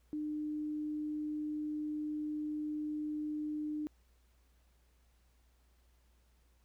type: tone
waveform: sine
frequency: 302.1 Hz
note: D4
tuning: 49 cents sharp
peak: -35 dBFS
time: 0.13-3.87 s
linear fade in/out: 0 ms
effects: added 60 Hz sine -66 dBFS peak until 6.64 s + pink hiss -75 dBFS RMS until 6.64 s